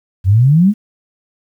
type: exponential sweep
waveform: sine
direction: up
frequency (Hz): 88.9 to 220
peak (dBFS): -6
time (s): 0.24-0.74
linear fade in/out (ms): 50
effects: 8-bit